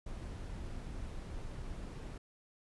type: noise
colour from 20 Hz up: brown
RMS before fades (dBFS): -43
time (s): 0.06-2.18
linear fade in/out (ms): 5
effects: resampled to 24000 Hz